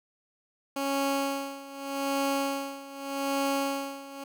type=tone with tremolo; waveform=15% pulse; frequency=276.1 Hz; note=C#4; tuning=7 cents flat; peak=-19 dBFS; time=0.76-4.24 s; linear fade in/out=5 ms; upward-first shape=sine; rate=0.83 Hz; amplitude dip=85%; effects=none